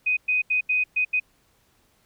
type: tone bursts at uneven times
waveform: sine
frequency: 2500 Hz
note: D#7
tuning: 8 cents sharp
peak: -19 dBFS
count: 6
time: 0.06-0.17 / 0.28-0.42 / 0.5-0.61 / 0.69-0.84 / 0.96-1.05 / 1.13-1.2 s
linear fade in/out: 10 ms
effects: pink hiss -64 dBFS RMS until 2.05 s